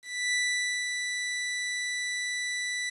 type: tone with ADSR envelope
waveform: sawtooth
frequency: 1975.5 Hz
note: B6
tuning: in tune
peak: -21 dBFS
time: 0.02-2.9 s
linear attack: 310 ms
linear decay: 530 ms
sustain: -5 dB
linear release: 10 ms
effects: resampled to 24000 Hz + 9-bit